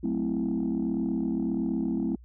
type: chord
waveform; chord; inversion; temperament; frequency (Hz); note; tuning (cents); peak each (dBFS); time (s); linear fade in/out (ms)
sine; F# half-diminished seventh; none; equal; 185 / 220 / 261.6 / 329.6; F#3 / A3 / C4 / E4; 0 / 0 / 0 / 0; -32 / -29 / -29 / -30; 0.03-2.16; 10
effects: tanh soft clip ceiling -20 dBFS + added 60 Hz sine -47 dBFS peak until 2.24 s